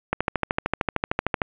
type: click train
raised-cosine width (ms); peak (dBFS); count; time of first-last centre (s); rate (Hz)
0.5; -6; 18; 0.13-1.418; 13.2
effects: resampled to 8000 Hz + 7-bit